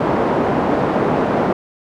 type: band-pass noise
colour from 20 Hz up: pink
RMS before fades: -17 dBFS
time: 0-1.53 s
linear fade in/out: 5 ms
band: 220 to 880 Hz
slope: 12 dB/octave
effects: none